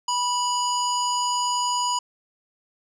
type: tone with low-pass filter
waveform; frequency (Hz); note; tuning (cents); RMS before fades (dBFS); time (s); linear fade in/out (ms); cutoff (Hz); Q
square; 981; B5; -12; -24; 0.08-1.99; 5; 6500; 4
effects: none